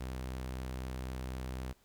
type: tone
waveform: sawtooth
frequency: 64 Hz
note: C2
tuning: 38 cents flat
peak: -34 dBFS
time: 0-1.73 s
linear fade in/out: 10 ms
effects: pink hiss -69 dBFS RMS until 1.84 s